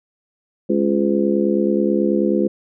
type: harmonic tone with a mistuned harmonic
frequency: 69.3 Hz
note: C#2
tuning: in tune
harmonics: 3 / 4 / 5 / 6 / 7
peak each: -19 / -24 / -19 / -24 / -23 dBFS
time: 0.69-2.48 s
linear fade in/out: 10 ms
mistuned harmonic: 7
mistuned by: +78 cents
effects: none